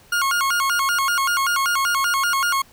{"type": "tone with vibrato", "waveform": "40% pulse", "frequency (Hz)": 1244.5, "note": "D#6", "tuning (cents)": 0, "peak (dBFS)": -17, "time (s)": [0.12, 2.62], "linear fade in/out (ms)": 5, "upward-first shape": "square", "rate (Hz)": 5.2, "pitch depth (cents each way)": 230, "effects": ["pink hiss -51 dBFS RMS until 2.72 s"]}